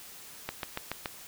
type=click train; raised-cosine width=0.3 ms; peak=-16 dBFS; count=5; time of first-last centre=0.49-1.058 s; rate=7.04 Hz; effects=white hiss -48 dBFS RMS until 1.27 s

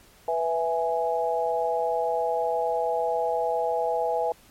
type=chord; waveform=sine; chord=E major; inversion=second; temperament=equal; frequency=493.9 / 659.3 / 830.6 Hz; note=B4 / E5 / G#5; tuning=0 / 0 / 0 cents; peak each=-27 dBFS; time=0.28-4.32 s; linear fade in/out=2 ms; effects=pink hiss -55 dBFS RMS until 4.5 s + MP3 64 kbps

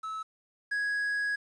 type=tone pair in turn; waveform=triangle; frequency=1300 / 1662.7 Hz; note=E6 / G#6; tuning=-24 / +2 cents; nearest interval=major third; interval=426 cents; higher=second; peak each=-32 / -26 dBFS; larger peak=second; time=0.03-0.23 / 0.71-1.36 s; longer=second; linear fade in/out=10 ms; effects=resampled to 22050 Hz + 10-bit

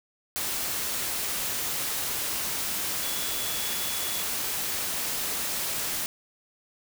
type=tone in noise; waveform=sine; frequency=3400 Hz; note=G#7; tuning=40 cents sharp; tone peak=-38 dBFS; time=3.03-4.23 s; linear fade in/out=0 ms; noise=white; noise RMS=-30 dBFS; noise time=0.36-6.06 s; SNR=-11 dB; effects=none

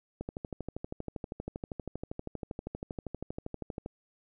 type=click train; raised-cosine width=2 ms; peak=-23 dBFS; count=47; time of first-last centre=0.21-3.861 s; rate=12.6 Hz; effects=none

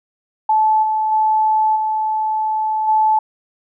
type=tone with level steps; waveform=sine; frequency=868 Hz; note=A5; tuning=24 cents flat; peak=-11 / -15 / -12 / -16 / -11 dBFS; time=0.49-3.19 s; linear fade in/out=5 ms; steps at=0.82 / 1.11 / 1.75 / 2.87 s; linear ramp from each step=20 ms; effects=none

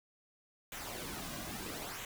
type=noise with flanger; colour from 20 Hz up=pink; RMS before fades=-43 dBFS; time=0.72-2.05 s; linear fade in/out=2 ms; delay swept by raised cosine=0.2 to 2.3 ms; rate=0.77 Hz; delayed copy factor=-0.55; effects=none

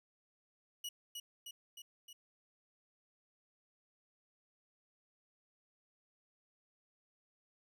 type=tone with echo; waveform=sawtooth; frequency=2914 Hz; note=F#7; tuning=27 cents flat; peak=-37 dBFS; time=0.84-0.89 s; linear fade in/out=5 ms; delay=310 ms; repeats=4; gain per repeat=-3 dB; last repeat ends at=2.13 s; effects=none

